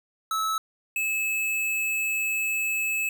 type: tone pair in turn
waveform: square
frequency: 1302 / 2599 Hz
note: E6 / E7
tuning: -22 / -25 cents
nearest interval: octave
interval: 1197 cents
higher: second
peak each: -25 dBFS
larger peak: neither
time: 0.31-0.58 / 0.96-3.09 s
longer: second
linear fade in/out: 2 ms
effects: none